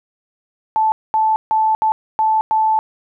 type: tone bursts at uneven times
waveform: sine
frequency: 875 Hz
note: A5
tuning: 10 cents flat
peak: -12 dBFS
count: 6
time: 0.76-0.92 / 1.14-1.36 / 1.51-1.75 / 1.82-1.92 / 2.19-2.41 / 2.51-2.79 s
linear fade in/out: 0 ms
effects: none